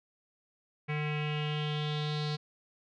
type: tone with low-pass filter sweep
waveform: square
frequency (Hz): 150.3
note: D3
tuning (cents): +40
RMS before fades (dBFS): -33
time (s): 0.88-2.37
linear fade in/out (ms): 20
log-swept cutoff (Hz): 2300 to 4300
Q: 5.4
effects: none